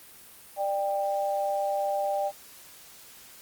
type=tone pair together; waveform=sine; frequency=593 / 791 Hz; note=D5 / G5; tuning=+17 / +15 cents; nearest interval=perfect fourth; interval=498 cents; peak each=-28 dBFS; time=0.56-2.32 s; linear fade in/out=50 ms; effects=white hiss -50 dBFS RMS until 3.41 s + Opus 32 kbps